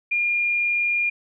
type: tone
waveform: sine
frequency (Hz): 2413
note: D7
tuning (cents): +46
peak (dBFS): -19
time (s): 0.11-1.1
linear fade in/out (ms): 10
effects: none